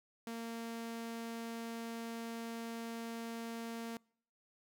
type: tone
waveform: sawtooth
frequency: 230 Hz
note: A#3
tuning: 23 cents flat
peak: -37 dBFS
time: 0.27-3.97 s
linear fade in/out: 2 ms
effects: noise-tail reverb RT60 0.6 s tail -26 dB re dry